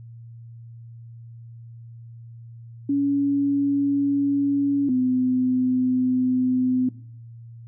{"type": "tone pair in turn", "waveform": "sine", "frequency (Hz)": [281.6, 254.4], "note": ["C#4", "C4"], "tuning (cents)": [27, -48], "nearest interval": "major second", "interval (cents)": 175, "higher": "first", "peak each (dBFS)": -18, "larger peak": "neither", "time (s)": [[2.89, 4.89], [4.89, 6.89]], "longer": "neither", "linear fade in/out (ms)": 5, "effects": ["noise-tail reverb RT60 0.6 s tail -18 dB re dry", "added 116 Hz sine -39 dBFS peak until 7.67 s"]}